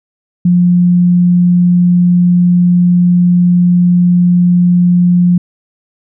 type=tone; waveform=sine; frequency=176.9 Hz; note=F3; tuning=23 cents sharp; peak=-5 dBFS; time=0.45-5.38 s; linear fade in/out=5 ms; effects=none